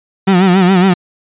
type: tone with vibrato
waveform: 35% pulse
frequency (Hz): 185.5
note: F#3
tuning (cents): +5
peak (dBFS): -5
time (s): 0.27-0.94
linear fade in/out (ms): 10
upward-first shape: sine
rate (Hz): 7.2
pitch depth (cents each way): 94
effects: resampled to 8000 Hz